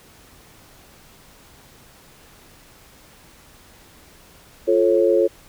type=chord; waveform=sine; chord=F augmented; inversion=none; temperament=just; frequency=349.2 / 436.5 / 545.7 Hz; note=F4 / A4 / C#5; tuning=0 / -14 / -27 cents; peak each=-18 dBFS; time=4.67-5.28 s; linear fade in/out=20 ms; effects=pink hiss -49 dBFS RMS until 5.48 s